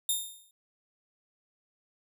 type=tone with exponential decay; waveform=5% pulse; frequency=3651 Hz; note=A#7; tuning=37 cents flat; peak=-16 dBFS; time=0.09-0.51 s; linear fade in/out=2 ms; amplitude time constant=90 ms; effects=none